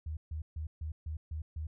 sine tone bursts, 77.78 Hz, D#2, in tune, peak -35 dBFS, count 7, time 0.06-1.67 s, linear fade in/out 5 ms, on 110 ms, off 140 ms, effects none

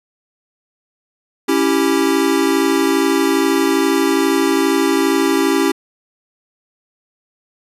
square chord, C# diminished, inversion none, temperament equal, 277.2 / 329.6 / 392 Hz, C#4 / E4 / G4, 0 / 0 / 0 cents, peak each -18 dBFS, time 1.48-5.72 s, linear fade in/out 10 ms, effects resampled to 32000 Hz

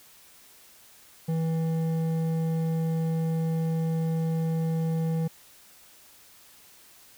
triangle tone with hard clipping, 162.5 Hz, E3, 24 cents flat, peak -26 dBFS, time 1.28-5.28 s, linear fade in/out 10 ms, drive 12 dB, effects white hiss -54 dBFS RMS until 7.17 s

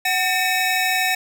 square tone cluster, 746 / 1803 / 2270 / 2565 / 3820 Hz, F#5 / A6 / C#7 / E7 / A#7, +14 / +42 / +41 / -48 / +42 cents, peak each -24 / -23 / -29 / -25 / -28 dBFS, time 0.05-1.15 s, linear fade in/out 5 ms, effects none

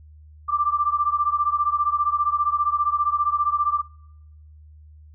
sine beating tone pair, 1174.7 / 1189.7 Hz, D6 / D6, 0 / +22 cents, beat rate 15 Hz, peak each -21 / -22 dBFS, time 0.48-3.82 s, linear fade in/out 20 ms, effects noise-tail reverb RT60 0.9 s tail -26 dB re dry + added 76 Hz sine -44 dBFS peak until 5.14 s

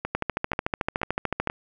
two click trains, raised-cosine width 0.5 ms, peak -9 / -13 dBFS, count 19 / 4, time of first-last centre 0.15-1.474 / 0.05-1.499 s, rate 13.6 / 2.07 Hz, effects none

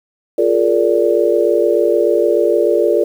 sine chord, Bb dominant seventh, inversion second, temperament just, 349.6 / 419.5 / 466.2 / 582.7 Hz, F4 / Ab4 / Bb4 / D5, +2 / +17 / 0 / -14 cents, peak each -16 dBFS, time 0.38-3.04 s, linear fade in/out 5 ms, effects 7-bit

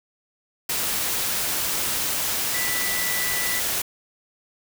sine tone in noise, 1975.5 Hz, B6, in tune, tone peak -28 dBFS, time 2.54-3.6 s, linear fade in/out 5 ms, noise white, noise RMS -25 dBFS, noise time 0.69-3.82 s, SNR -6 dB, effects none

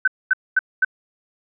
sine tone bursts, 1525 Hz, G6, 48 cents flat, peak -12 dBFS, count 4, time 0.05-0.848 s, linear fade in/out 5 ms, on 27 ms, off 230 ms, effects none

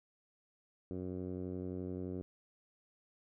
10% pulse tone with low-pass filter, 91.6 Hz, F#2, 17 cents flat, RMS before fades -41 dBFS, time 0.91-2.22 s, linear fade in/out 0 ms, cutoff 380 Hz, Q 1.3, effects none

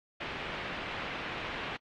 white low-pass noise, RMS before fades -39 dBFS, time 0.2-1.77 s, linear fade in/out 10 ms, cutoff 2800 Hz, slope 24 dB/octave, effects AAC 48 kbps

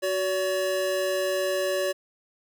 square tone pair together, 372.6 / 570 Hz, F#4 / C#5, +12 / +48 cents, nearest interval perfect fifth, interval 736 cents, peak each -30 / -26 dBFS, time 0.02-1.93 s, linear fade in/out 20 ms, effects none

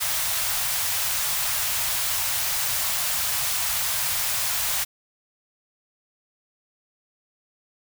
white band-stop noise, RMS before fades -25 dBFS, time 0-4.85 s, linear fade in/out 20 ms, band 140 to 640 Hz, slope 24 dB/octave, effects none

